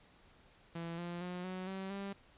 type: tone with pitch steps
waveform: sawtooth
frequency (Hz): 167.8 / 173.42 / 179.22 / 185.22 / 191.42 / 197.83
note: E3 / F3 / F3 / F#3 / G3 / G3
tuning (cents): +31 / -12 / +45 / +2 / -41 / +16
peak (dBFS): -36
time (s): 0.75-2.13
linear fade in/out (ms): 5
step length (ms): 230
effects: pink hiss -64 dBFS RMS until 2.37 s + resampled to 8000 Hz